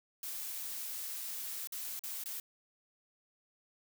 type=noise with dropouts; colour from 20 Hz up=blue; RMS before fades=-41 dBFS; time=0.23-2.4 s; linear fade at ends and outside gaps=2 ms; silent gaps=1.673-1.722 / 1.993-2.036 / 2.239-2.258 s; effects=none